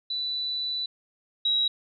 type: tone pair in turn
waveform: sine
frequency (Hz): 3973 / 3855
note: B7 / B7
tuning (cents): +10 / -43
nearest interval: minor second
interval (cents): 53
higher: first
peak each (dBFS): -27 / -21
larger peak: second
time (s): 0.1-0.86 / 1.45-1.68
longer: first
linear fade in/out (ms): 5
effects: none